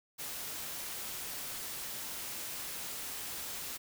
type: noise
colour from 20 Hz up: white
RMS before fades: -41 dBFS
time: 0.18-3.78 s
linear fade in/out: 20 ms
effects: none